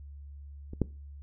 clicks, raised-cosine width 3 ms, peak -28 / -12 dBFS, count 2, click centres 0.734 / 0.817 s, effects noise-tail reverb RT60 0.3 s tail -21 dB re dry + added 71 Hz sine -43 dBFS peak until 1.22 s

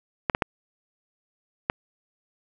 clicks, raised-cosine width 0.5 ms, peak -6 dBFS, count 4, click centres 0.298 / 0.349 / 0.422 / 1.699 s, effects none

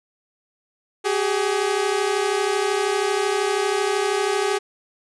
sawtooth tone pair together, 382.5 / 415.3 Hz, G4 / G#4, -42 / 0 cents, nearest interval minor second, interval 142 cents, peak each -19 / -18 dBFS, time 1.04-4.59 s, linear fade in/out 20 ms, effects resampled to 24000 Hz

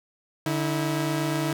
sawtooth tone pair together, 147.69 / 323.8 Hz, D3 / E4, +10 / -31 cents, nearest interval octave + major second, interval 1359 cents, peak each -23 dBFS, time 0.46-1.53 s, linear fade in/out 2 ms, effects none

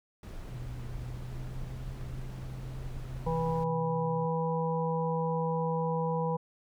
brown noise, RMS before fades -41 dBFS, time 0.23-3.64 s, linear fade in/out 2 ms
sine tone with pitch glide, 123.47 to 128.86 Hz, B2 to C3, 0 to -26 cents, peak -40 dBFS, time 0.5-4.27 s, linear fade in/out 20 ms, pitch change +74 cents, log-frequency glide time 1.13-1.5 s
harmonic tone, 163.3 Hz, E3, 16 cents flat, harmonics 1 / 3 / 5 / 6, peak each -31 / -32 / -38 / -35 dBFS, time 3.26-6.37 s, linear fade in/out 10 ms
effects none

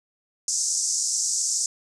pink band-pass noise, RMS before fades -25 dBFS, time 0.48-1.66 s, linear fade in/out 2 ms, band 5600 to 8200 Hz, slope 48 dB/octave, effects none

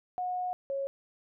sine tone pair in turn, 727 / 549.4 Hz, F#5 / C#5, -31 / -16 cents, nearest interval perfect fourth, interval 485 cents, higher first, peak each -30 / -30 dBFS, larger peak neither, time 0.18-0.53 / 0.7-0.87 s, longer first, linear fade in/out 0 ms, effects none

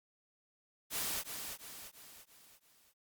white noise with echo, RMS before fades -37 dBFS, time 0.9-1.24 s, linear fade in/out 50 ms, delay 340 ms, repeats 5, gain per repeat -6 dB, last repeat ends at 2.94 s, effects Opus 48 kbps

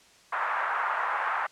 pink band-pass noise, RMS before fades -29 dBFS, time 0.32-1.47 s, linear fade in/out 10 ms, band 880 to 1600 Hz, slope 24 dB/octave, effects white hiss -57 dBFS RMS until 1.51 s + low-pass 7000 Hz 12 dB/octave

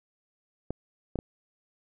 clicks, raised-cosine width 2 ms, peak -18 dBFS, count 3, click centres 0.706 / 1.157 / 1.189 s, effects none

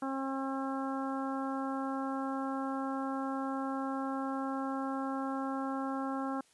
harmonic tone, 269 Hz, C4, 48 cents sharp, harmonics 1 / 2 / 3 / 4 / 5 / 6, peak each -35 / -42 / -40 / -42 / -43 / -51 dBFS, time 0.02-6.41 s, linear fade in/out 5 ms, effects white hiss -66 dBFS RMS until 6.53 s + resampled to 24000 Hz

